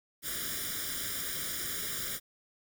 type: noise with comb filter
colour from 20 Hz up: white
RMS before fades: -36 dBFS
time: 0.22-2.2 s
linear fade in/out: 50 ms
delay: 0.57 ms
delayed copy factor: +0.9
effects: none